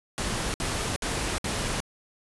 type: noise bursts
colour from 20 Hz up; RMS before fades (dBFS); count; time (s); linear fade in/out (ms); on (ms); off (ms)
pink; -29; 4; 0.18-1.803; 0; 360; 61
effects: resampled to 24000 Hz